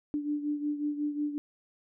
sine beating tone pair, 293.7 / 299.2 Hz, D4 / D4, 0 / +32 cents, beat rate 5.5 Hz, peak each -30 / -36 dBFS, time 0.14-1.38 s, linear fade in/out 0 ms, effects none

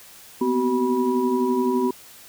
sine tone cluster, 240.1 / 251.9 / 378.4 / 974 Hz, B3 / B3 / F#4 / B5, -49 / +34 / +39 / -24 cents, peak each -30 / -22 / -22 / -27 dBFS, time 0.41-1.91 s, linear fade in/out 5 ms, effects white hiss -46 dBFS RMS until 2.28 s

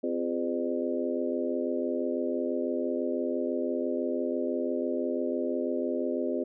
harmonic tone with a mistuned harmonic, 86 Hz, F2, 26 cents flat, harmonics 3 / 4 / 5 / 6 / 7, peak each -32 / -33 / -34 / -35 / -35 dBFS, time 0.03-6.44 s, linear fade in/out 10 ms, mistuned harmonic 5, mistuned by -73 cents, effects none

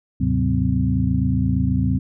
sine tone cluster, 75.4 / 103.8 / 130.1 / 187.2 / 255.9 Hz, D2 / G#2 / C3 / F#3 / C4, +46 / 0 / -9 / +20 / -38 cents, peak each -23 dBFS, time 0.2-1.99 s, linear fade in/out 10 ms, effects none

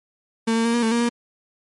35% pulse tone with pitch steps, 226.3 / 227.9 / 232.5 / 238 / 223.7 / 235.7 / 237.3 Hz, A3 / A#3 / A#3 / A#3 / A3 / A#3 / A#3, +49 / -39 / -4 / +36 / +29 / +19 / +31 cents, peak -16 dBFS, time 0.47-1.093 s, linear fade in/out 10 ms, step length 89 ms, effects MP3 48 kbps

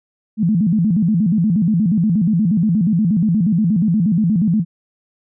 sine tone with vibrato, 190.8 Hz, G3, 47 cents flat, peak -12 dBFS, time 0.37-4.65 s, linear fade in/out 50 ms, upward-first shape square, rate 8.4 Hz, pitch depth 220 cents each way, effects none

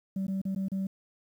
sine tone with dropouts, 192.4 Hz, G3, 32 cents flat, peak -26 dBFS, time 0.16-0.87 s, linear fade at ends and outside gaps 5 ms, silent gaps 0.268-0.28 / 0.416-0.452 / 0.549-0.56 / 0.684-0.717 s, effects tanh soft clip ceiling -27 dBFS + 10-bit

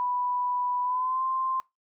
sine tone with pitch glide, 987.8 to 1046.5 Hz, B5 to C6, 0 to 0 cents, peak -25 dBFS, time 0-1.6 s, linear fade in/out 0 ms, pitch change +100 cents, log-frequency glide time 0.83-1.23 s, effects noise-tail reverb RT60 0.2 s tail -23 dB re dry

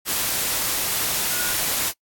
sine tone in noise, 1448 Hz, F#6, 38 cents flat, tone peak -30 dBFS, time 1.31-1.55 s, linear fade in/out 50 ms, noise white, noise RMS -23 dBFS, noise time 0.05-1.93 s, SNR -10 dB, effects noise-tail reverb RT60 0.1 s tail -24 dB re dry + AAC 64 kbps

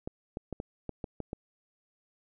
clicks, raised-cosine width 2 ms, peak -22 dBFS, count 8, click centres 0.075 / 0.371 / 0.527 / 0.601 / 0.893 / 1.042 / 1.203 / 1.331 s, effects none

